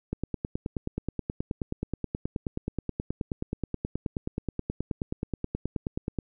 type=click train; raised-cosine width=3 ms; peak=-16 dBFS; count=58; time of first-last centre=0.13-6.187 s; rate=9.41 Hz; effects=none